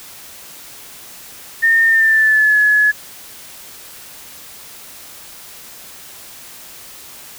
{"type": "tone with pitch glide", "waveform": "sine", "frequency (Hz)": [1822, 1700], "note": ["A#6", "G#6"], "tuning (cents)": [-40, 40], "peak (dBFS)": -9, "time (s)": [1.62, 2.92], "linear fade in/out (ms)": 20, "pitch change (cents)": -120, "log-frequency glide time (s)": [1.85, 2.58], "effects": ["white hiss -37 dBFS RMS until 7.38 s"]}